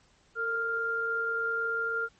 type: tone pair together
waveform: sine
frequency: 455 / 1396.9 Hz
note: A#4 / F6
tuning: -42 / 0 cents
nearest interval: octave + perfect fifth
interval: 1942 cents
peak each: -35 / -28 dBFS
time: 0.35-2.09 s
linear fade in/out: 50 ms
effects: pink hiss -64 dBFS RMS until 2.19 s + MP3 32 kbps